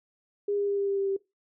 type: tone with pitch steps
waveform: sine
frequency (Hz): 407.3 / 404.5 / 401.7 / 398.9 / 396.2 / 393.4 / 390.7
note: G#4 / G#4 / G4 / G4 / G4 / G4 / G4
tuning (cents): -34 / -46 / +42 / +30 / +18 / +6 / -6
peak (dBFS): -25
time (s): 0.48-1.166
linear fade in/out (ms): 5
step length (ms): 98
effects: noise-tail reverb RT60 0.2 s tail -20 dB re dry